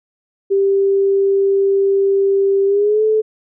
sine tone with pitch glide, 393.2 to 433.8 Hz, G4 to A4, +5 to -25 cents, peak -11 dBFS, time 0.5-3.22 s, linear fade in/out 20 ms, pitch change +170 cents, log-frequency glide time 2.66-3.03 s, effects none

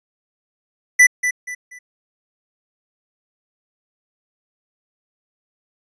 square tone with echo, 1985 Hz, B6, 8 cents sharp, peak -7 dBFS, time 0.99-1.07 s, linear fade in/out 10 ms, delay 240 ms, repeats 3, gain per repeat -10 dB, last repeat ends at 1.79 s, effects resampled to 22050 Hz

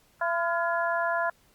harmonic tone with a mistuned harmonic, 338.3 Hz, E4, 45 cents sharp, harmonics 2 / 3 / 4 / 5, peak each -28 / -30 / -31 / -32 dBFS, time 0.21-1.3 s, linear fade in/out 5 ms, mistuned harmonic 4, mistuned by +61 cents, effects pink hiss -63 dBFS RMS until 1.54 s + Opus 48 kbps

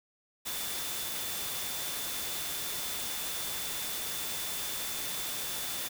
sine tone in noise, 3520 Hz, A7, in tune, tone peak -43 dBFS, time 0.45-5.89 s, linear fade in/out 20 ms, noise white, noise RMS -36 dBFS, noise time 0.45-5.89 s, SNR -10 dB, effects none

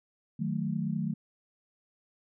sine chord, D# diminished, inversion none, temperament equal, 155.56 / 185 / 220 Hz, D#3 / F#3 / A3, 0 / 0 / 0 cents, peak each -33 dBFS, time 0.39-1.14 s, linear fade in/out 10 ms, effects none

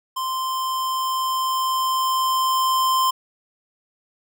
square tone with level ramp, 1042 Hz, C6, 7 cents flat, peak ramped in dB -24 to -17 dBFS, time 0.16-3.11 s, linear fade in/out 10 ms, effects none

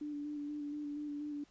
sine tone with vibrato, 293.7 Hz, D4, in tune, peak -38 dBFS, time 0.01-1.44 s, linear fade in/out 5 ms, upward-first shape square, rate 4.2 Hz, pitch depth 19 cents each way, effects pink hiss -68 dBFS RMS until 1.5 s + resampled to 16000 Hz

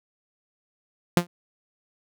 sawtooth tone with exponential decay, 174.61 Hz, F3, in tune, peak -8 dBFS, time 1.17-1.27 s, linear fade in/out 2 ms, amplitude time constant 20 ms, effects none

